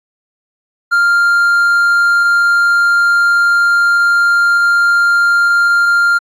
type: tone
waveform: triangle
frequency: 1396.9 Hz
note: F6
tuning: in tune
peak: -6 dBFS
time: 0.91-6.19 s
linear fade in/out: 20 ms
effects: AAC 64 kbps